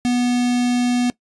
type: tone with notch filter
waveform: square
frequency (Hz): 245.1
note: B3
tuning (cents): -13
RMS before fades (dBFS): -18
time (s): 0.05-1.1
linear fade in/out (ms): 0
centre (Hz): 1100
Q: 1.3
effects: noise-tail reverb RT60 0.1 s tail -20 dB re dry + resampled to 22050 Hz